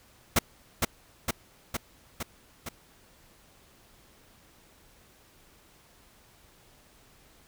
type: noise with echo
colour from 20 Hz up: pink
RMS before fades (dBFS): -21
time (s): 0.36-0.39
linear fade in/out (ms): 5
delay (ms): 460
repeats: 5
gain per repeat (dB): -3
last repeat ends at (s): 2.69
effects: pink hiss -59 dBFS RMS until 7.47 s